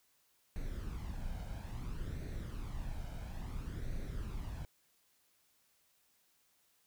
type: noise with flanger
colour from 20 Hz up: brown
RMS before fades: -41 dBFS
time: 0.56-4.65 s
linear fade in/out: 0 ms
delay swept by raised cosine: 0.48 to 1.34 ms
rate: 0.59 Hz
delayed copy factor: +0.55
effects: white hiss -73 dBFS RMS until 6.86 s